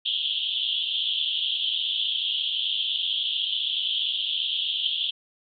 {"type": "band-pass noise", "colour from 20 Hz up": "white", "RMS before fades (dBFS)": -27, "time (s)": [0.05, 5.11], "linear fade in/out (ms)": 10, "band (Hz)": [3000, 3500], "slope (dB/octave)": 96, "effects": []}